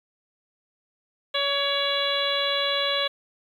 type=harmonic tone with a mistuned harmonic; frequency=564 Hz; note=C#5; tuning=30 cents sharp; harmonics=1 / 2 / 3 / 4 / 5 / 6 / 7; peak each=-28 / -31 / -32 / -33 / -33 / -27 / -30 dBFS; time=1.34-3.08 s; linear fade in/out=10 ms; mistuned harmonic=3; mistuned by=-21 cents; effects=9-bit